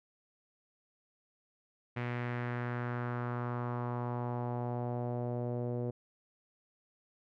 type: tone with low-pass filter sweep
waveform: sawtooth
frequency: 121.5 Hz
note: B2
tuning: 28 cents flat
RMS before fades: -36 dBFS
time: 1.96-5.91 s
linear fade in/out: 10 ms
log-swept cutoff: 2200 to 500 Hz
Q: 2.4
effects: none